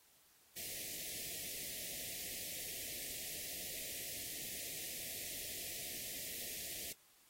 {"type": "band-stop noise", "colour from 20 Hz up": "white", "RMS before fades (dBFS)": -45, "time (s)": [0.56, 6.93], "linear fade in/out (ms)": 10, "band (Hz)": [720, 1800], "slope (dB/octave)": 96, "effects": ["white hiss -68 dBFS RMS until 7.29 s", "AAC 48 kbps"]}